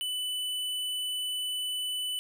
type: tone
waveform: square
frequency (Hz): 2990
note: F#7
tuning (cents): +17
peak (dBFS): -31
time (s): 0.01-2.19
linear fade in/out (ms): 0
effects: none